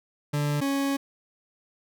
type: tone pair in turn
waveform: 40% pulse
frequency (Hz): 146.5 / 276.6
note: D3 / C#4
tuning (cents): -4 / -4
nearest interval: major seventh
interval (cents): 1100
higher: second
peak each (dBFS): -23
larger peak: neither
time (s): 0.33-0.61 / 0.61-0.97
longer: second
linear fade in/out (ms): 10
effects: none